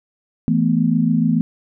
sine chord, E suspended fourth, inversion none, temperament equal, 164.81 / 220 / 246.9 Hz, E3 / A3 / B3, 0 / 0 / 0 cents, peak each -18 dBFS, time 0.48-1.41 s, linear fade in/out 0 ms, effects none

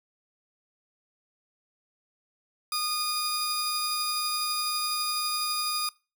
sawtooth tone pair together, 1226 / 4892 Hz, D#6 / D#8, -26 / -30 cents, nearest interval 2 octaves, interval 2396 cents, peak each -27 dBFS, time 2.72-5.89 s, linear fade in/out 2 ms, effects noise-tail reverb RT60 0.3 s tail -22 dB re dry

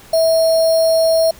sine tone with sample-and-hold, 651 Hz, E5, 22 cents flat, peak -10 dBFS, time 0.13-1.31 s, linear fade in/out 5 ms, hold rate 4900 Hz, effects pink hiss -42 dBFS RMS until 1.39 s

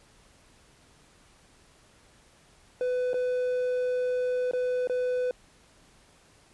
triangle tone with dropouts, 500 Hz, B4, 21 cents sharp, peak -23 dBFS, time 2.81-5.31 s, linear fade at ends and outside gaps 1 ms, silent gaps 3.133-3.142 / 4.512-4.534 / 4.873-4.897 s, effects pink hiss -59 dBFS RMS until 6.53 s + resampled to 24000 Hz

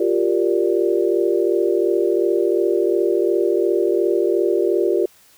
sine chord, G minor seventh, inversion third, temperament equal, 349.2 / 392 / 466.2 / 587.3 Hz, F4 / G4 / Bb4 / D5, 0 / 0 / 0 / 0 cents, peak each -19 / -19 / -22 / -25 dBFS, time 0-5.06 s, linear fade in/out 5 ms, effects white hiss -52 dBFS RMS until 5.37 s

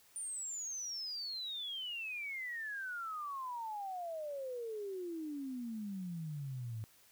sine exponential sweep, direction down, 9240 to 106.8 Hz, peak -39 dBFS, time 0.16-6.84 s, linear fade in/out 0 ms, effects white hiss -65 dBFS RMS until 7.11 s

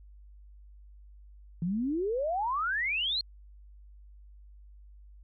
sine exponential sweep, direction up, 162.2 to 4324 Hz, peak -27 dBFS, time 1.62-3.21 s, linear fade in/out 2 ms, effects added 50 Hz sine -49 dBFS peak until 5.23 s + MP3 48 kbps

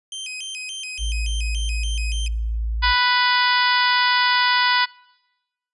sawtooth tone with vibrato, 2808 Hz, F7, 9 cents sharp, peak -26 dBFS, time 0.12-2.28 s, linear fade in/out 2 ms, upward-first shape square, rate 3.5 Hz, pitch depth 190 cents each way
sine tone, 55.6 Hz, A1, 19 cents sharp, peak -21 dBFS, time 0.98-2.95 s, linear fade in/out 50 ms
harmonic tone, 493.9 Hz, B4, in tune, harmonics 2 / 3 / 4 / 5 / 6 / 7 / 8 / 9 / 10, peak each -20 / -22 / -23 / -29 / -27 / -26 / -31 / -28 / -27 dBFS, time 2.82-4.86 s, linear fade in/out 20 ms
effects noise-tail reverb RT60 1.0 s tail -24 dB re dry + resampled to 24000 Hz

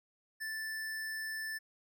square tone, 1760 Hz, A6, in tune, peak -38 dBFS, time 0.4-1.59 s, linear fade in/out 20 ms, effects none

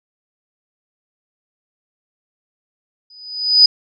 sine tone with exponential growth, 4978 Hz, D#8, in tune, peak -3 dBFS, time 3.1-3.66 s, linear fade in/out 5 ms, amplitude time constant 120 ms, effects none

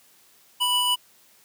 square tone pair together, 984.6 / 2960 Hz, B5 / F#7, -6 / 0 cents, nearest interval octave + perfect fifth, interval 1906 cents, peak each -26 / -22 dBFS, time 0.6-0.96 s, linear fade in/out 20 ms, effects white hiss -57 dBFS RMS until 1.44 s + high-pass 100 Hz 12 dB/octave

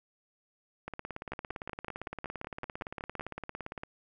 two click trains, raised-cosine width 0.5 ms, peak -22 / -23 dBFS, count 11 / 53, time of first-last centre 1.32-3.196 / 0.88-3.835 s, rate 5.33 / 17.6 Hz, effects none

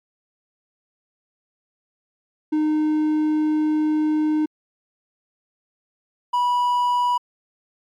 triangle tone pair in turn, 307 / 978.3 Hz, D#4 / B5, -23 / -17 cents, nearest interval octave + minor sixth, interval 2006 cents, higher second, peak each -15 dBFS, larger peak neither, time 2.52-4.46 / 6.33-7.18 s, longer first, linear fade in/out 10 ms, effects MP3 96 kbps

